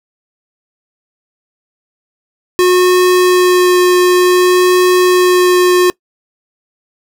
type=tone with vibrato; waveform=square; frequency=362.1 Hz; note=F#4; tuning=37 cents flat; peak=-7 dBFS; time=2.59-5.9 s; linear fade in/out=0 ms; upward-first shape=sine; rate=0.55 Hz; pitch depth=8 cents each way; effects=noise-tail reverb RT60 0.1 s tail -23 dB re dry